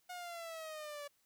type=exponential sweep; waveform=sawtooth; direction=down; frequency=726 to 572 Hz; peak=-40 dBFS; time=0.09-1.08 s; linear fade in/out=10 ms; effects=white hiss -75 dBFS RMS until 1.25 s